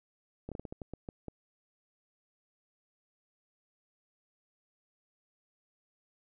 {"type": "slowing click train", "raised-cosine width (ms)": 2, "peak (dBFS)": -27, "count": 10, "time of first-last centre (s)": [0.49, 1.283], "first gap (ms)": 27, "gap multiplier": 1.28, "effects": []}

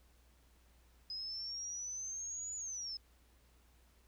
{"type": "exponential two-way sweep", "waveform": "sine", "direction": "up then down", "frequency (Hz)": [5030, 6960, 5130], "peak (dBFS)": -40, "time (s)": [1.1, 2.97], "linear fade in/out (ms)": 2, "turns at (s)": 2.55, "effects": ["added 60 Hz sine -65 dBFS peak until 4.07 s", "pink hiss -71 dBFS RMS until 4.07 s"]}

